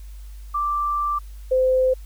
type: tone pair in turn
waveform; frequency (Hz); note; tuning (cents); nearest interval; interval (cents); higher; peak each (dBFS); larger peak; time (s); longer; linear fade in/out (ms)
sine; 1174.7 / 515.8; D6 / C5; 0 / -25; octave + major second; 1425; first; -20 / -15; second; 0.54-1.19 / 1.51-1.94; first; 10
effects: added 50 Hz sine -35 dBFS peak until 2.05 s + white hiss -55 dBFS RMS until 2.05 s